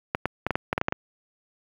clicks, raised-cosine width 0.5 ms, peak -8 dBFS, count 10, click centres 0.149 / 0.256 / 0.466 / 0.507 / 0.555 / 0.729 / 0.779 / 0.814 / 0.884 / 0.924 s, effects high-pass 60 Hz 12 dB/octave + 8-bit

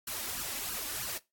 white noise with flanger, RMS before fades -37 dBFS, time 0.07-1.18 s, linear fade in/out 5 ms, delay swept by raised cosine 0.67 to 3.57 ms, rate 3.1 Hz, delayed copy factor +0.85, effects noise-tail reverb RT60 0.2 s tail -19 dB re dry + AAC 64 kbps

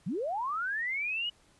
sine linear sweep, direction up, 140 to 2960 Hz, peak -30 dBFS, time 0.06-1.3 s, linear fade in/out 10 ms, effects pink hiss -64 dBFS RMS until 1.59 s + resampled to 24000 Hz

